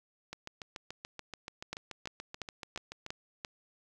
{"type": "two click trains", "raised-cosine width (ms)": 0.2, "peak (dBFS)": [-24, -20], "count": [20, 6], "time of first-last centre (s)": [[0.33, 3.064], [1.73, 3.448]], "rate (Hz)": [6.95, 2.91], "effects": ["10-bit"]}